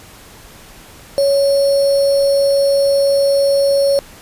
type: tone with sample-and-hold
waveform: sine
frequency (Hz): 557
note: C#5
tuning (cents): +8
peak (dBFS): -10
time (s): 1.18-3.99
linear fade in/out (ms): 0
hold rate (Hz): 4900
effects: pink hiss -40 dBFS RMS until 4.21 s + resampled to 32000 Hz